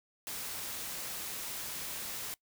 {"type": "noise", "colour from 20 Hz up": "white", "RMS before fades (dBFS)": -40, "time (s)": [0.27, 2.34], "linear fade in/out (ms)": 0, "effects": ["noise-tail reverb RT60 0.1 s tail -22 dB re dry"]}